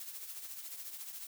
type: noise with tremolo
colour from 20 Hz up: blue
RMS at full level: -43 dBFS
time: 0-1.27 s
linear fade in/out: 2 ms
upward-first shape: triangle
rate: 14 Hz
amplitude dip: 60%
effects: none